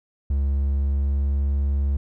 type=tone with pitch glide; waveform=triangle; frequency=69.3 to 69.82 Hz; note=C#2 to C#2; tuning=0 to +13 cents; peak=-17 dBFS; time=0.3-1.97 s; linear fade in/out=5 ms; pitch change=+13 cents; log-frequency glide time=0.43-1.53 s; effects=none